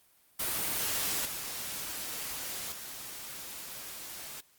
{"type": "noise with level steps", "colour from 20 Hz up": "white", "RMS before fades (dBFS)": [-32, -38, -43], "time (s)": [0.39, 4.41], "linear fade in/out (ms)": 10, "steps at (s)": [1.25, 2.72], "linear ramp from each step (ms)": 2, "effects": ["white hiss -65 dBFS RMS until 4.58 s", "Opus 32 kbps"]}